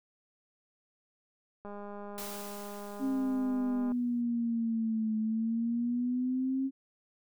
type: click train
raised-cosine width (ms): 1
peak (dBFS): -31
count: 464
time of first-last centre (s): 1.65-3.92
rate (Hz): 204
type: noise with exponential decay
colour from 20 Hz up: white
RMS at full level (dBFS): -41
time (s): 2.18-4.21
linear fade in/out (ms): 0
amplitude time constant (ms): 440
type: exponential two-way sweep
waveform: sine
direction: down then up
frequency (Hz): 270.2 to 216.9 to 270.2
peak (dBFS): -28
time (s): 2.99-6.71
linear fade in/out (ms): 50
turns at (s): 5.17
effects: none